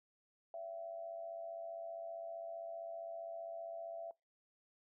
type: tone with amplitude modulation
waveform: sine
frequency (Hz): 669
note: E5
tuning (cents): +25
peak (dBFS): -40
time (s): 0.54-4.11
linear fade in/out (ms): 2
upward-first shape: sine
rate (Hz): 95.3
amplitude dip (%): 65
effects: noise-tail reverb RT60 0.2 s tail -23 dB re dry